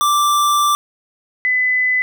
square / sine tone pair in turn, 1174.7 / 2008 Hz, D6 / B6, 0 / +28 cents, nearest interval major sixth, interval 928 cents, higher second, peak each -13 dBFS, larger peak neither, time 0.01-0.75 / 1.45-2.02 s, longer first, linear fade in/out 0 ms, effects none

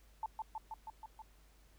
sine tone with echo, 880 Hz, A5, in tune, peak -35 dBFS, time 0.23-0.26 s, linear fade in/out 2 ms, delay 160 ms, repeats 6, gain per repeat -2 dB, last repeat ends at 1.22 s, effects added 50 Hz sine -62 dBFS peak until 1.78 s + pink hiss -69 dBFS RMS until 1.78 s

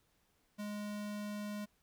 square tone, 207.7 Hz, G#3, in tune, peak -40 dBFS, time 0.58-1.66 s, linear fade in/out 20 ms, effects pink hiss -75 dBFS RMS until 1.82 s

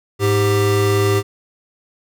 square tone pair together, 104.7 / 394.2 Hz, G#2 / G4, +15 / +10 cents, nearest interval octave + major seventh, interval 2295 cents, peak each -17 dBFS, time 0.19-1.23 s, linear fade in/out 50 ms, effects none

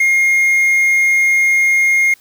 triangle tone with quantisation, 2135 Hz, C7, 34 cents sharp, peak -8 dBFS, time 0-2.14 s, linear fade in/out 5 ms, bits 6, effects white hiss -50 dBFS RMS until 2.2 s

